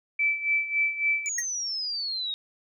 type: tone with tremolo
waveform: sine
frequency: 2319 Hz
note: D7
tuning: 22 cents flat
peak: -20 dBFS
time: 0.19-1.29 s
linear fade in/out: 5 ms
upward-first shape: sine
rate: 3.6 Hz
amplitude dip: 75%
type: exponential sweep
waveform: sine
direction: down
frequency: 6950 to 3733 Hz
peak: -28 dBFS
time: 1.26-2.34 s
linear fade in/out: 0 ms
type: tone with exponential decay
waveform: square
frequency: 1903 Hz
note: A#6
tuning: 35 cents sharp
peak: -24 dBFS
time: 1.38-1.46 s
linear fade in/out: 5 ms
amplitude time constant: 16 ms
effects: none